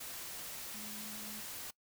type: tone in noise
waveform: sine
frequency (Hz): 211.9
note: G#3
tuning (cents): +35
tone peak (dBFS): -50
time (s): 0.74-1.41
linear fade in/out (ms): 10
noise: white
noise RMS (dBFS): -45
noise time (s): 0-1.71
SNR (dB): -8
effects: noise-tail reverb RT60 0.1 s tail -22 dB re dry